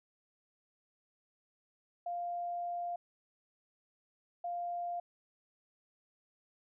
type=tone bursts at uneven times; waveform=sine; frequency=698.5 Hz; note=F5; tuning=in tune; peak=-35 dBFS; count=2; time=2.06-2.96 / 4.44-5 s; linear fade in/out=5 ms; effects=none